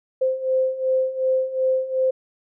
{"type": "beating tone pair", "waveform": "sine", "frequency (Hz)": [519, 521.7], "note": ["C5", "C5"], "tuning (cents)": [-14, -5], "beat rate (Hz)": 2.7, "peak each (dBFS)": [-24, -20], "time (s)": [0.21, 2.11], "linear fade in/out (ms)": 10, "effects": []}